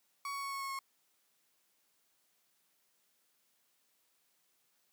35% pulse tone with pitch steps, 1122 / 1114.9 / 1107.8 / 1100.8 / 1093.8 / 1086.9 Hz, C#6 / C#6 / C#6 / C#6 / C#6 / C#6, +21 / +10 / -1 / -12 / -23 / -34 cents, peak -36 dBFS, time 0.25-0.79 s, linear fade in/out 2 ms, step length 90 ms, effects white hiss -75 dBFS RMS until 4.92 s + high-pass 150 Hz 12 dB/octave

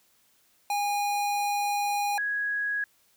square / sine tone pair in turn, 818 / 1661.7 Hz, G#5 / G#6, -26 / +1 cents, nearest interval octave, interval 1227 cents, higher second, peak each -26 dBFS, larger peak neither, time 0.7-2.18 / 2.18-2.84 s, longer first, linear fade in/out 2 ms, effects white hiss -65 dBFS RMS until 3.16 s

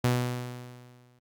sawtooth tone with exponential decay, 123.47 Hz, B2, in tune, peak -17 dBFS, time 0.04-1.19 s, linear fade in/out 5 ms, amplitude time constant 250 ms, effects Opus 48 kbps

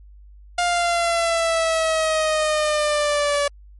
sawtooth exponential sweep, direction down, 706 to 572 Hz, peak -14 dBFS, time 0.58-3.48 s, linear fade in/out 5 ms, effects added 50 Hz sine -42 dBFS peak until 3.79 s + MP3 48 kbps

